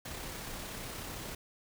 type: noise with amplitude modulation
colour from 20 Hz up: pink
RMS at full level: -41 dBFS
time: 0.05-1.35 s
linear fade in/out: 5 ms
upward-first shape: sine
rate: 33.3 Hz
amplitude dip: 25%
effects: none